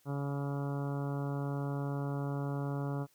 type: harmonic tone with a mistuned harmonic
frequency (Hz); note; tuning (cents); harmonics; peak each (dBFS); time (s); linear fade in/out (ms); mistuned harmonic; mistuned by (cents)
140.9; C#3; +29; 1 / 2 / 3 / 4 / 5 / 6 / 7 / 8 / 9 / 10; -34 / -40 / -44 / -46 / -48 / -50 / -51 / -52 / -53 / -54; 0.05-3.07; 50; 8; +27
effects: white hiss -69 dBFS RMS until 3.14 s

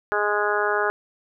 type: harmonic tone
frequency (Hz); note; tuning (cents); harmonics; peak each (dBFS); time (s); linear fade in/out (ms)
207.7; G#3; 0; 2 / 3 / 4 / 5 / 6 / 7 / 8; -25 / -29 / -28 / -30 / -28 / -26 / -29; 0.12-0.9; 0
effects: none

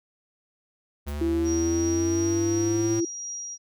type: linear sweep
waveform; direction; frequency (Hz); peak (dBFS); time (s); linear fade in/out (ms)
square; up; 71.4 to 110; -30; 1.06-3.01; 20
type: noise with exponential decay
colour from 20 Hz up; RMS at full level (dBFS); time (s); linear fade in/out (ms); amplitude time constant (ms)
blue; -42; 1.08-1.21; 1; 28
type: tone with pitch glide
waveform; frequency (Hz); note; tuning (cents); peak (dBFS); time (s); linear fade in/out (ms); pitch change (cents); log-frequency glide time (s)
sine; 334 to 337.7; E4 to E4; +23 to +42; -22; 1.21-3.05; 5; +19; 1.51-2.71
type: tone with tremolo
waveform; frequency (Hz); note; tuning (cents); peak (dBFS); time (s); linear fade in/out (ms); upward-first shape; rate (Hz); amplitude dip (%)
sine; 5720; F8; +41; -31; 1.44-3.58; 50; triangle; 2.8; 25
effects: none

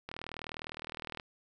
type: click train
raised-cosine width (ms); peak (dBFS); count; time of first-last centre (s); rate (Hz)
0.3; -24; 45; 0.09-1.198; 39.7
effects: none

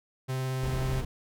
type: tone with vibrato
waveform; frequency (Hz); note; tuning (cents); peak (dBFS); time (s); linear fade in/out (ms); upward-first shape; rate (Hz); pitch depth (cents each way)
45% pulse; 130.4; C3; -5; -29; 0.28-1.02; 20; sine; 18; 10
type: noise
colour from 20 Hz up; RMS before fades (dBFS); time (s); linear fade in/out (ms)
brown; -33; 0.63-1.05; 5
effects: none

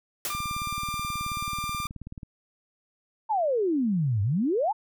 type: noise with exponential decay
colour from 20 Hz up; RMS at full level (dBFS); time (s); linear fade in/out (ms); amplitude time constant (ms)
white; -27; 0.25-0.48; 1; 48
type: tone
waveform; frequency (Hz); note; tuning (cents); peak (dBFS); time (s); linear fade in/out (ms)
sawtooth; 1191; D6; +24; -26; 0.3-1.87; 2
type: click train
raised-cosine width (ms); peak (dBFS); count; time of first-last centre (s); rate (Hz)
5; -26; 36; 0.35-2.232; 18.6
type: exponential two-way sweep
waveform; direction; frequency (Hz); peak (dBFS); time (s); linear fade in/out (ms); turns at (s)
sine; down then up; 920 to 95.5 to 920; -22; 3.29-4.73; 20; 4.22
effects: none

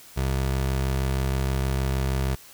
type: tone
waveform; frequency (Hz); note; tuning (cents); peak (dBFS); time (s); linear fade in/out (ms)
25% pulse; 66.4; C2; +26; -19; 0.16-2.36; 20
effects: white hiss -48 dBFS RMS until 2.53 s

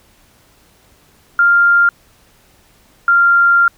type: tone pair in turn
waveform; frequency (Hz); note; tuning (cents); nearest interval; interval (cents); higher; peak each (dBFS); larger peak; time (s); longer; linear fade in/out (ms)
sine; 1396.9 / 1389.8; F6 / F6; 0 / -9; unison; 9; first; -7 / -7; neither; 1.39-1.89 / 3.08-3.68; second; 2
effects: pink hiss -51 dBFS RMS until 3.77 s

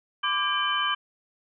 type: tone cluster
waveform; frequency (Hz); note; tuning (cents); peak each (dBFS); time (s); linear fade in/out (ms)
sine; 1018 / 1172 / 1607 / 2364 / 3044; C6 / D6 / G6 / D7 / F#7; -48 / -4 / +43 / +11 / +48; -34 / -27 / -29 / -35 / -28; 0.23-0.95; 10
effects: none

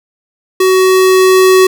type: tone with level ramp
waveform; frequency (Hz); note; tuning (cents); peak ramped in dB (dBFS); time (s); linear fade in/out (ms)
square; 374.8; F#4; +22; -7 to -4; 0.6-1.67; 5
effects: none

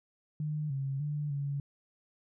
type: tone with pitch steps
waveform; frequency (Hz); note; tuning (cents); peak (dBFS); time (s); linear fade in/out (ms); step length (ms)
sine; 151.5 / 136.4 / 147.9 / 141.3; D#3 / C#3 / D3 / C#3; -46 / -28 / +13 / +34; -31; 0.4-1.6; 2; 300
effects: none

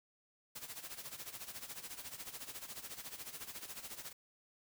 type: noise with tremolo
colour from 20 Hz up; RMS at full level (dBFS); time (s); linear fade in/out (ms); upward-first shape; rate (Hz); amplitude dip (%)
white; -45; 0.55-4.13; 10; sine; 14; 75
effects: none

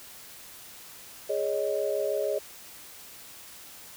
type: chord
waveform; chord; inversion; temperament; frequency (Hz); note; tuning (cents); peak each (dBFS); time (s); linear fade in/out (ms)
sine; Ab suspended fourth; none; equal with one note detuned; 415.3 / 556 / 622.3; Ab4 / Db5 / Eb5; 0 / +5 / 0; -30; 1.29-2.39; 10
effects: white hiss -47 dBFS RMS until 3.96 s

